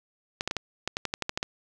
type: clicks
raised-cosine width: 0.2 ms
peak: -11 dBFS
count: 12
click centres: 0.409 / 0.476 / 0.511 / 0.567 / 0.876 / 0.969 / 1.053 / 1.139 / 1.223 / 1.294 / 1.375 / 1.429 s
effects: none